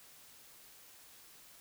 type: silence
effects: white hiss -58 dBFS RMS until 1.6 s